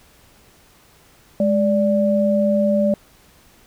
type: tone pair together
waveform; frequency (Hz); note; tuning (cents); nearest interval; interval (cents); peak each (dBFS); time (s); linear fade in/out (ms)
sine; 207.7 / 584.9; G#3 / D5; 0 / -7; octave + tritone; 1793; -17; 1.4-2.94; 2
effects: pink hiss -52 dBFS RMS until 3.66 s